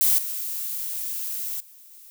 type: noise with level steps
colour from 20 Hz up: violet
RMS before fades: -19 / -30 / -49 / -47 dBFS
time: 0.01-2.1 s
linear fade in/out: 0 ms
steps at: 0.18 / 1.6 / 1.91 s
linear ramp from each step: 5 ms
effects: none